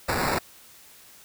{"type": "noise with sample-and-hold", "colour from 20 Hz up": "white", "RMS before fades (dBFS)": -25, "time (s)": [0.08, 0.39], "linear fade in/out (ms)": 10, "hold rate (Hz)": 3150, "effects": ["white hiss -51 dBFS RMS until 1.24 s"]}